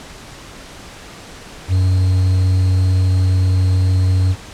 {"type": "tone with quantisation", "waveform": "triangle", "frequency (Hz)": 93, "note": "F#2", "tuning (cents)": 9, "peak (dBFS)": -9, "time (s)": [1.68, 4.36], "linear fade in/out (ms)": 50, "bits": 6, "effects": ["pink hiss -36 dBFS RMS until 4.53 s", "low-pass 8000 Hz 12 dB/octave"]}